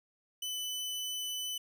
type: tone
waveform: sawtooth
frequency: 3001 Hz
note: F#7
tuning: 24 cents sharp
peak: -32 dBFS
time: 0.42-1.58 s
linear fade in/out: 5 ms
effects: none